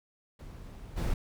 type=noise with level steps; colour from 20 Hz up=brown; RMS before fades=-45 / -30 dBFS; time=0.39-1.14 s; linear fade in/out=5 ms; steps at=0.96 s; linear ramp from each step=20 ms; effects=none